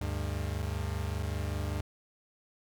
40% pulse tone pair together, 75 / 100.11 Hz, D2 / G2, +37 / +37 cents, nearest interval perfect fourth, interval 500 cents, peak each -33 / -34 dBFS, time 0.01-1.81 s, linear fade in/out 5 ms, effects none

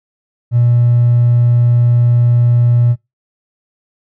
triangle tone with hard clipping, 120 Hz, B2, 49 cents flat, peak -8 dBFS, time 0.51-2.96 s, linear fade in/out 50 ms, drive 4 dB, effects noise-tail reverb RT60 0.2 s tail -23 dB re dry

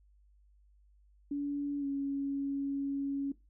sine tone with pitch glide, 285.8 to 278 Hz, D4 to C#4, -47 to +5 cents, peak -31 dBFS, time 1.31-3.32 s, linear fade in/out 5 ms, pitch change -48 cents, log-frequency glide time 1.8-1.85 s, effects noise-tail reverb RT60 0.2 s tail -17 dB re dry + added 50 Hz sine -61 dBFS peak until 3.49 s

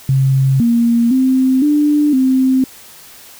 sine tone with pitch steps, 134.2 / 234.2 / 260.6 / 296 / 261.1 Hz, C3 / A#3 / C4 / D4 / C4, +44 / +8 / -7 / +14 / -3 cents, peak -9 dBFS, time 0.09-2.64 s, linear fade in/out 2 ms, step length 510 ms, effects white hiss -39 dBFS RMS until 3.39 s

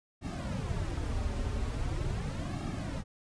brown noise with flanger, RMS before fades -34 dBFS, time 0.21-3.04 s, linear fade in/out 50 ms, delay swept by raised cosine 2 to 6.2 ms, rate 0.41 Hz, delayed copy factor -0.9, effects resampled to 22050 Hz

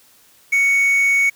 triangle tone with quantisation, 2226 Hz, C#7, 7 cents sharp, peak -11 dBFS, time 0.52-1.3 s, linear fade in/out 10 ms, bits 6, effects white hiss -52 dBFS RMS until 1.35 s

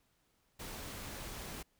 pink noise, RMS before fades -45 dBFS, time 0.59-1.63 s, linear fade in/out 10 ms, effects pink hiss -75 dBFS RMS until 1.79 s

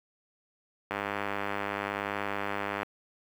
click train, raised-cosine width 0.5 ms, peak -16 dBFS, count 195, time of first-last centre 0.91-2.831 s, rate 101 Hz, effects high-pass 150 Hz 12 dB/octave + 8-bit

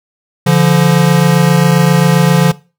square tone pair together, 144.38 / 171.9 Hz, D3 / F3, -29 / -27 cents, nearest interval minor third, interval 302 cents, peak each -10 dBFS, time 0.46-2.52 s, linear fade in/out 10 ms, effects noise-tail reverb RT60 0.3 s tail -19 dB re dry

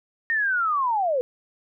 sine linear sweep, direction down, 1853 to 478.7 Hz, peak -20 dBFS, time 0.3-1.21 s, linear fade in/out 0 ms, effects none

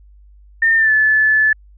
sine tone with pitch glide, 1813 to 1735.1 Hz, A#6 to A6, -49 to -25 cents, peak -10 dBFS, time 0.62-1.53 s, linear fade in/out 5 ms, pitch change -76 cents, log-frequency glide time 0.77-0.92 s, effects added 50 Hz sine -42 dBFS peak until 1.77 s

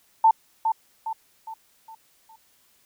sine tone with echo, 891 Hz, A5, 22 cents sharp, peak -12 dBFS, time 0.24-0.31 s, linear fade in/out 5 ms, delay 410 ms, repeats 5, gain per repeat -7 dB, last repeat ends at 2.36 s, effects white hiss -62 dBFS RMS until 2.85 s

